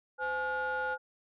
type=tone cluster; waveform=sine; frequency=513 / 845 / 1430 Hz; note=C5 / G#5 / F6; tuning=-34 / +30 / +41 cents; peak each=-35 / -34 / -32 dBFS; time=0.18-0.98 s; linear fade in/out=50 ms; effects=tanh soft clip ceiling -26 dBFS